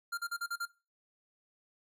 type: tone bursts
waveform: square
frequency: 1392 Hz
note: F6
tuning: 6 cents flat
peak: -34 dBFS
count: 6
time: 0.12-0.656 s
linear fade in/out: 10 ms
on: 56 ms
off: 40 ms
effects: noise-tail reverb RT60 0.3 s tail -19 dB re dry